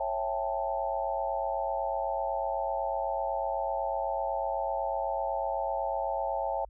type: chord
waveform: sine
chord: A dominant seventh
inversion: first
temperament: just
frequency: 550 / 660 / 792 / 880 Hz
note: C#5 / E5 / G5 / A5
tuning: -14 / +2 / +18 / 0 cents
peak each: -34 dBFS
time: 0-6.65 s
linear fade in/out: 5 ms
effects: added 50 Hz sine -49 dBFS peak until 6.69 s